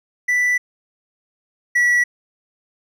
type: tone pair in turn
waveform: triangle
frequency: 1975.5 / 1942.7 Hz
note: B6 / B6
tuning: 0 / -29 cents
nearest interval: unison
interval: 29 cents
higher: first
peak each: -13 / -11 dBFS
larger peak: second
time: 0.28-0.58 / 1.75-2.04 s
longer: first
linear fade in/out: 10 ms
effects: none

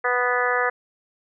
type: harmonic tone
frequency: 246.9 Hz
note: B3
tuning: in tune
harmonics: 2 / 3 / 4 / 5 / 6 / 7 / 8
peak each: -25 / -28 / -29 / -26 / -28 / -25 / -29 dBFS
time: 0.04-0.7 s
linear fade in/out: 10 ms
effects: none

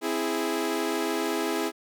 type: chord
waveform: sawtooth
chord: C augmented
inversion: none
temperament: equal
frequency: 261.6 / 329.6 / 415.3 Hz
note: C4 / E4 / G#4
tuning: 0 / 0 / 0 cents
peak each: -29 / -25 / -26 dBFS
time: 0.01-1.72 s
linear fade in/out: 50 ms
effects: none

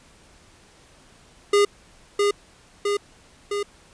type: tone with echo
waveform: square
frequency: 407.6 Hz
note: G#4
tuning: 32 cents flat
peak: -15 dBFS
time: 1.53-1.65 s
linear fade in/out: 5 ms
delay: 660 ms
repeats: 3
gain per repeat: -3 dB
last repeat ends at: 3.63 s
effects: pink hiss -53 dBFS RMS until 3.93 s + resampled to 22050 Hz

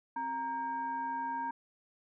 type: tone with frequency modulation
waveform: sine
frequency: 932.3 Hz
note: A#5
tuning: in tune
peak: -33 dBFS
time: 0.16-1.51 s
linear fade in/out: 5 ms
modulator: 666 Hz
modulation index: 0.52
effects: none

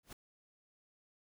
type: noise with exponential growth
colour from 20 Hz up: pink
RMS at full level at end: -44 dBFS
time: 0.03-0.13 s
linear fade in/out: 5 ms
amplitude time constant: 21 ms
effects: none

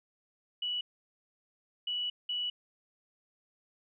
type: tone bursts at uneven times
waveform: sine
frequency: 2946 Hz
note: F#7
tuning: 8 cents flat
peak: -31 dBFS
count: 3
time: 0.62-0.81 / 1.87-2.1 / 2.29-2.5 s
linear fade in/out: 5 ms
effects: none

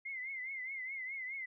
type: tone with vibrato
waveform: sine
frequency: 2093 Hz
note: C7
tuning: in tune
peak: -39 dBFS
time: 0.05-1.46 s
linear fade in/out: 10 ms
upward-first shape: triangle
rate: 4.8 Hz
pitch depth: 100 cents each way
effects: none

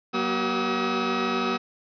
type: tone cluster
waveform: sawtooth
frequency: 187.2 / 239.1 / 382.1 / 1281 Hz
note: F#3 / A#3 / G4 / E6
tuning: +20 / +44 / -44 / -50 cents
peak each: -30 / -24 / -25 / -24 dBFS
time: 0.13-1.58 s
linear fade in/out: 20 ms
effects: resampled to 11025 Hz + 9-bit

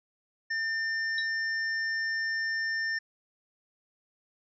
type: tone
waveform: square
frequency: 1800 Hz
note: A6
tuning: 39 cents sharp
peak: -29 dBFS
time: 0.5-2.99 s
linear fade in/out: 10 ms
type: tone with exponential decay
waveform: sine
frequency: 3884 Hz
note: B7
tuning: 30 cents flat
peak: -28 dBFS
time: 1.18-1.3 s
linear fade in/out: 2 ms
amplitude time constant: 24 ms
effects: resampled to 16000 Hz

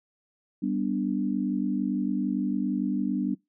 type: chord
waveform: sine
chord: G major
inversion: none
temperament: equal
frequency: 196 / 246.9 / 293.7 Hz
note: G3 / B3 / D4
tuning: 0 / 0 / 0 cents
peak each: -29 dBFS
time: 0.62-3.35 s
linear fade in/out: 10 ms
effects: noise-tail reverb RT60 0.2 s tail -24 dB re dry

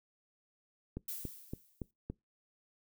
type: click train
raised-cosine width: 3 ms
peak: -26 dBFS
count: 5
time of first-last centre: 0.97-2.1 s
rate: 3.54 Hz
type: noise with exponential decay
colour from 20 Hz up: violet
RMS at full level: -39 dBFS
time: 1.08-1.91 s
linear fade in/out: 5 ms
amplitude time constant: 180 ms
effects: noise-tail reverb RT60 0.2 s tail -24 dB re dry

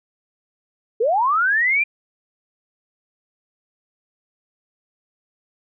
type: linear sweep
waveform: sine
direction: up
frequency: 415.3 to 2418 Hz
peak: -15 dBFS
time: 1-1.84 s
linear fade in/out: 10 ms
effects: none

